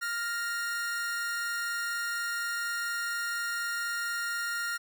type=tone pair together; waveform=45% pulse; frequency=1401.8 / 1861 Hz; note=F6 / A#6; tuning=+6 / -3 cents; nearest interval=perfect fourth; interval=491 cents; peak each=-32 / -36 dBFS; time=0.01-4.78 s; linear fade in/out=20 ms; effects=none